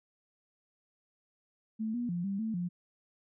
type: tone with pitch steps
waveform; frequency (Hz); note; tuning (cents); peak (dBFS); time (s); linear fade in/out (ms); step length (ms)
sine; 219.8 / 241.1 / 174.3 / 197.1 / 221.6 / 176.1; A3 / B3 / F3 / G3 / A3 / F3; -2 / -41 / -3 / +10 / +13 / +15; -31; 1.79-2.69; 20; 150
effects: none